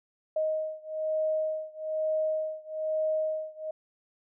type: beating tone pair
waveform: sine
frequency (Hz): 625 / 626.1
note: D#5 / D#5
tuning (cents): +8 / +11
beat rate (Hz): 1.1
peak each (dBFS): -30 / -31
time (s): 0.36-3.71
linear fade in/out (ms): 5
effects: none